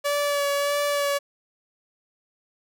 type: tone with vibrato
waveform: sawtooth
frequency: 573 Hz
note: D5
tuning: 43 cents flat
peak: -18 dBFS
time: 0.04-1.19 s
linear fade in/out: 20 ms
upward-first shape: sine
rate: 1.6 Hz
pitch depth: 19 cents each way
effects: none